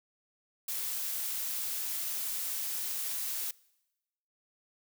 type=noise; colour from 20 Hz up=blue; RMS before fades=-35 dBFS; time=0.68-3.51 s; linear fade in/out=5 ms; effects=noise-tail reverb RT60 1.0 s tail -24 dB re dry